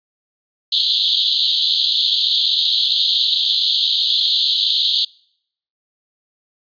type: band-pass noise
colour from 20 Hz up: white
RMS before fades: -17 dBFS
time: 0.72-5.05 s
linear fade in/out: 5 ms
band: 3200 to 4400 Hz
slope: 96 dB/octave
effects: noise-tail reverb RT60 0.7 s tail -26 dB re dry + resampled to 11025 Hz